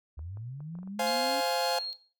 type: linear sweep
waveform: sine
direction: up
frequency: 69.8 to 283.7 Hz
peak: -37 dBFS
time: 0.17-1.41 s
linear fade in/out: 10 ms
type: clicks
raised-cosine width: 1 ms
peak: -40 dBFS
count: 9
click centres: 0.192 / 0.372 / 0.605 / 0.753 / 0.788 / 0.831 / 0.875 / 1.019 / 1.105 s
type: chord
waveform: 40% pulse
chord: F minor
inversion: second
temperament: just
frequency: 523.8 / 698.5 / 838.1 Hz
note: C5 / F5 / Ab5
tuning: +2 / 0 / +16 cents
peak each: -31 dBFS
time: 0.99-1.79 s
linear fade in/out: 5 ms
type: tone with tremolo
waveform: sine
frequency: 4262 Hz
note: C8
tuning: 31 cents sharp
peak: -31 dBFS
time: 1.07-1.93 s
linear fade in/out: 0 ms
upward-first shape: square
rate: 1.8 Hz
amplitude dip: 25%
effects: noise-tail reverb RT60 0.4 s tail -18 dB re dry